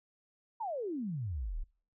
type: exponential sweep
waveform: sine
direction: down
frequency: 956 to 30 Hz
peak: -34 dBFS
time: 0.6-1.64 s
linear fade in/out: 10 ms
effects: noise-tail reverb RT60 0.5 s tail -25 dB re dry